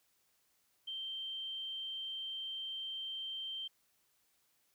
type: tone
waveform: sine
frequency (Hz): 3136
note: G7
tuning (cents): 0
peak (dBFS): -39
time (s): 0.87-3.68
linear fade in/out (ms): 10
effects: white hiss -75 dBFS RMS until 4.74 s